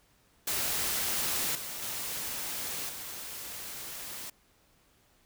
white noise with level steps, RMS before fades -31 / -39 / -36 / -41 dBFS, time 0.47-4.3 s, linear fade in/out 5 ms, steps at 1.55 / 1.82 / 2.89 s, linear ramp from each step 2 ms, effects pink hiss -66 dBFS RMS until 5.25 s

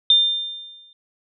sine tone with exponential decay, 3600 Hz, A7, 39 cents sharp, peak -9 dBFS, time 0.1-0.93 s, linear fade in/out 2 ms, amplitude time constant 180 ms, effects none

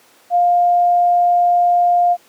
sine tone, 704 Hz, F5, 14 cents sharp, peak -10 dBFS, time 0.3-2.17 s, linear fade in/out 50 ms, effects pink hiss -50 dBFS RMS until 2.28 s + high-pass 300 Hz 12 dB/octave

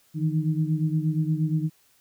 sine tone cluster, 154.4 / 162.9 / 308.9 Hz, D#3 / E3 / D#4, -13 / -20 / -12 cents, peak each -24 / -26 / -31 dBFS, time 0.14-1.7 s, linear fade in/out 50 ms, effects white hiss -62 dBFS RMS until 2 s

